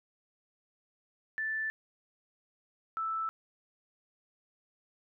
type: tone pair in turn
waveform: sine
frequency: 1760 / 1318.5 Hz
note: A6 / E6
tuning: 0 / 0 cents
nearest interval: perfect fourth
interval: 500 cents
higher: first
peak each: -31 / -31 dBFS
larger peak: neither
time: 1.38-1.7 / 2.97-3.29 s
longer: neither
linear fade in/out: 0 ms
effects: none